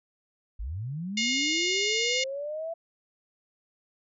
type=linear sweep; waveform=sine; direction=up; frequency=43.65 to 672 Hz; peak=-31 dBFS; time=0.59-2.74 s; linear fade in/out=10 ms
type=harmonic tone; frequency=715 Hz; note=F5; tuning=41 cents sharp; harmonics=3 / 4 / 5 / 6 / 7 / 8 / 9 / 10; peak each=-29 / -31 / -33 / -35 / -36 / -37 / -38 / -39 dBFS; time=1.17-2.24 s; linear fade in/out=5 ms
effects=none